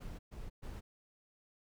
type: noise bursts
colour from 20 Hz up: brown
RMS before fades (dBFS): -45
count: 3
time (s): 0-0.81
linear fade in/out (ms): 20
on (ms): 190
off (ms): 120
effects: none